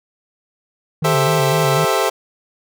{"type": "tone with vibrato", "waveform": "triangle", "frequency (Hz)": 147.8, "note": "D3", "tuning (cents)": 11, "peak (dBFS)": -16, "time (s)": [1.02, 1.85], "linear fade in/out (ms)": 5, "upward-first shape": "square", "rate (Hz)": 4, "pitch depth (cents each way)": 94}
{"type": "chord", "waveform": "25% pulse", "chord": "A minor seventh", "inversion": "third", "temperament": "equal", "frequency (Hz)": [392, 440, 523.3, 659.3], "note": ["G4", "A4", "C5", "E5"], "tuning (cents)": [0, 0, 0, 0], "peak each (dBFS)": -17, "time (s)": [1.04, 2.1], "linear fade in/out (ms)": 10}
{"effects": []}